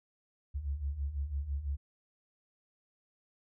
sine beating tone pair, 66.6 / 72.6 Hz, C2 / D2, +31 / -19 cents, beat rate 6 Hz, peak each -39 / -34 dBFS, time 0.54-1.77 s, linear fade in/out 20 ms, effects none

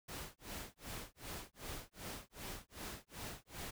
pink noise with tremolo, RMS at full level -45 dBFS, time 0.08-3.71 s, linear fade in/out 10 ms, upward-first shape sine, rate 2.6 Hz, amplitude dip 100%, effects none

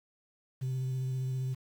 sine tone with vibrato, 130 Hz, C3, 11 cents flat, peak -28 dBFS, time 0.61-1.55 s, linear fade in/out 20 ms, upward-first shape triangle, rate 15 Hz, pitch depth 23 cents each way, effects tanh soft clip ceiling -29 dBFS + 9-bit

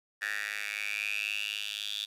10% pulse tone with high-pass filter sweep, 103.9 Hz, G#2, 1 cent sharp, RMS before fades -35 dBFS, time 0.21-2.06 s, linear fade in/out 20 ms, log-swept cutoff 1800 to 3500 Hz, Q 8.6, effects resampled to 32000 Hz + 10-bit

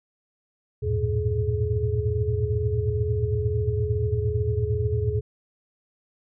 sine tone cluster, 78.7 / 96.5 / 110.1 / 118.8 / 422.4 Hz, D#2 / G2 / A2 / A#2 / G#4, +20 / -27 / +2 / +33 / +29 cents, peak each -28 dBFS, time 0.82-5.21 s, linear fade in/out 20 ms, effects none

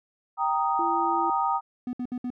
sine chord, Eb major, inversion first, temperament equal, 784 / 932.3 / 1244.5 Hz, G5 / Bb5 / Eb6, 0 / 0 / 0 cents, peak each -27 / -26 / -27 dBFS, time 0.37-1.61 s, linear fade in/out 50 ms
sine tone, 337.8 Hz, E4, 42 cents sharp, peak -30 dBFS, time 0.79-1.3 s, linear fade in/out 2 ms
triangle tone bursts, 247.6 Hz, B3, 5 cents sharp, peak -26 dBFS, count 4, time 1.87-2.303 s, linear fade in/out 2 ms, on 61 ms, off 63 ms
effects none

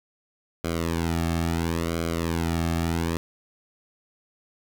sawtooth tone with flanger, 83.3 Hz, E2, 19 cents sharp, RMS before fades -26 dBFS, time 0.64-3.17 s, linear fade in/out 0 ms, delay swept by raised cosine 1.1 to 2.05 ms, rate 0.73 Hz, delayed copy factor -0.95, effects none

